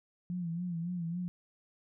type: tone with vibrato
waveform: sine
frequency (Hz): 172.6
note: F3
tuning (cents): -20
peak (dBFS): -33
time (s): 0.3-1.28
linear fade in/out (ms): 0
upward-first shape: sine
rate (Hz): 3.6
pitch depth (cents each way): 78
effects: none